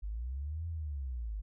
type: linear two-way sweep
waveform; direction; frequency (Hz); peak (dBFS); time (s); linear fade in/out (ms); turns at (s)
sine; up then down; 48.35 to 84.8 to 48.35; -35; 0.02-1.42; 20; 0.67
effects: none